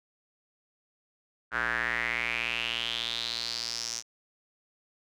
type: tone with band-pass filter sweep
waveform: square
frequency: 58.3 Hz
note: A#1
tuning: 1 cent sharp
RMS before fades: -32 dBFS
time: 1.51-4.03 s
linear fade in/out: 50 ms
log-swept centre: 1500 to 6000 Hz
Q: 5.6
effects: none